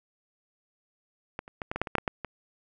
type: clicks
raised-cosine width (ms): 0.5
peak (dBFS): -18 / -30 / -18 / -16 / -16 / -10 / -20 / -7 / -12 / -12 / -19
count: 11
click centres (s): 1.391 / 1.479 / 1.618 / 1.715 / 1.76 / 1.816 / 1.872 / 1.953 / 1.983 / 2.078 / 2.247
effects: none